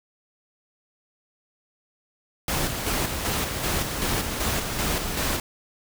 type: noise with tremolo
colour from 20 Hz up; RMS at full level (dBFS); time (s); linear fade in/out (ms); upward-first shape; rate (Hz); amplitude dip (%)
pink; -25; 2.48-5.4; 2; square; 2.6; 40
effects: none